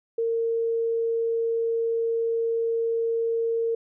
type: tone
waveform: sine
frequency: 458.5 Hz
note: A#4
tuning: 29 cents flat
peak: -22 dBFS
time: 0.18-3.75 s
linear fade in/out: 5 ms
effects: none